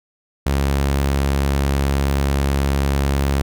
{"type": "tone", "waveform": "sawtooth", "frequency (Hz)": 69.3, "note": "C#2", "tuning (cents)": 0, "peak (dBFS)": -12, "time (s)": [0.46, 3.42], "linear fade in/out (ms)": 5, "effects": []}